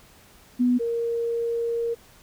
sine tone pair in turn, 246.9 / 466.1 Hz, B3 / A#4, 0 / 0 cents, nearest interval major seventh, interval 1100 cents, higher second, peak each -17 / -23 dBFS, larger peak first, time 0.59-0.79 / 0.79-1.95 s, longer second, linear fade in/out 20 ms, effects pink hiss -53 dBFS RMS until 2.22 s

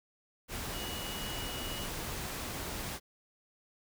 sine tone in noise, 2917 Hz, F#7, 25 cents flat, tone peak -43 dBFS, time 0.71-1.89 s, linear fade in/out 50 ms, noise pink, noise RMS -39 dBFS, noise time 0.48-3 s, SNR -7 dB, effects none

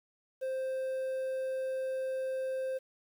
triangle tone with quantisation, 524 Hz, C5, 2 cents sharp, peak -30 dBFS, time 0.41-2.79 s, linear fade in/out 20 ms, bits 10, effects none

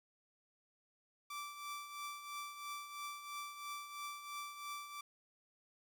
sawtooth tone with tremolo, 1167 Hz, D6, 11 cents flat, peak -38 dBFS, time 1.3-5.01 s, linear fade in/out 5 ms, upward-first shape triangle, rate 3 Hz, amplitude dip 65%, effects 11-bit

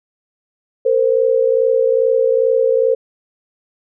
sine tone pair together, 457.8 / 520.2 Hz, A#4 / C5, -31 / -10 cents, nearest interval major second, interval 221 cents, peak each -14 dBFS, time 0.85-2.95 s, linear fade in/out 10 ms, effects none

